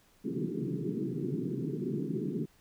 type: band-pass noise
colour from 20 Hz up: pink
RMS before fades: -34 dBFS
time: 0.24-2.46 s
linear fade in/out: 20 ms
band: 130 to 420 Hz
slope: 96 dB/octave
effects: pink hiss -65 dBFS RMS until 2.6 s